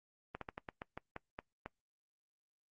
slowing click train, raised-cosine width 0.5 ms, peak -27 dBFS, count 10, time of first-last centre 0.35-1.66 s, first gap 63 ms, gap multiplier 1.2, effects noise-tail reverb RT60 0.1 s tail -23 dB re dry + Opus 32 kbps

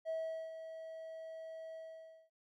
triangle tone with ADSR envelope, 646 Hz, E5, 35 cents flat, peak -32 dBFS, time 0.05-2.3 s, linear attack 44 ms, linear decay 410 ms, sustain -11 dB, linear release 550 ms, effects tanh soft clip ceiling -31 dBFS

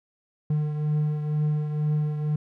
triangle beating tone pair, 150.6 / 152.7 Hz, D3 / D#3, +44 / -32 cents, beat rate 2.1 Hz, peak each -21 / -30 dBFS, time 0.5-2.36 s, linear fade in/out 5 ms, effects none

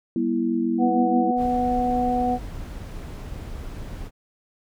sine chord, E minor, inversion first, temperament equal with one note detuned, 196 / 240.9 / 329.6 Hz, G3 / B3 / E4, 0 / -43 / 0 cents, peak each -29 / -23 / -24 dBFS, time 0.16-1.31 s, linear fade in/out 2 ms
harmonic tone, 246.9 Hz, B3, in tune, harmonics 1 / 2 / 3, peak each -24 / -28 / -22 dBFS, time 0.78-2.39 s, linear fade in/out 50 ms
brown noise, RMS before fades -34 dBFS, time 1.36-4.11 s, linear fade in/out 50 ms
effects none

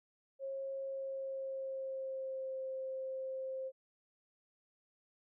sine tone with pitch glide, 541 to 526.8 Hz, C#5 to C5, -42 to +12 cents, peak -38 dBFS, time 0.39-3.72 s, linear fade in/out 50 ms, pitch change -46 cents, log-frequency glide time 0.77-2.6 s, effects none

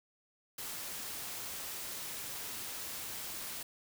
white noise, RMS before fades -42 dBFS, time 0.58-3.63 s, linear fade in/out 5 ms, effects none

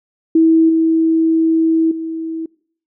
sine tone with level steps, 324.3 Hz, E4, 28 cents flat, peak -7 / -10 / -20 dBFS, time 0.35-2.46 s, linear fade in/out 5 ms, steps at 0.69 / 1.91 s, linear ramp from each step 5 ms, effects noise-tail reverb RT60 0.6 s tail -25 dB re dry

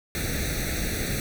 pink noise with comb filter, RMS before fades -28 dBFS, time 0.15-1.2 s, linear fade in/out 0 ms, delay 0.49 ms, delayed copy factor +1, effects none

